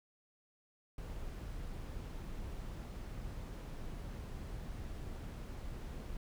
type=noise; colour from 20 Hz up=brown; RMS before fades=-44 dBFS; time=0.98-6.17 s; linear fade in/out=2 ms; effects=none